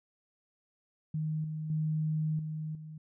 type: tone with level steps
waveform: sine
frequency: 155.56 Hz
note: D#3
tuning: in tune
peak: -30 / -34 / -28 / -34 / -42 dBFS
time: 1.14-2.98 s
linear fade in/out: 5 ms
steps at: 1.44 / 1.7 / 2.39 / 2.75 s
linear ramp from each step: 2 ms
effects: none